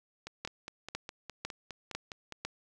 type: two click trains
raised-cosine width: 0.2 ms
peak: -18 / -24 dBFS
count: 5 / 11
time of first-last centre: 0.45-2.45 / 0.27-2.323 s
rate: 2 / 4.87 Hz
effects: none